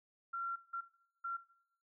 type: tone bursts at uneven times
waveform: sine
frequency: 1370 Hz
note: F6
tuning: 34 cents flat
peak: -37 dBFS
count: 3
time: 0.33-0.56 / 0.73-0.81 / 1.24-1.37 s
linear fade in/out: 10 ms
effects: noise-tail reverb RT60 0.7 s tail -18 dB re dry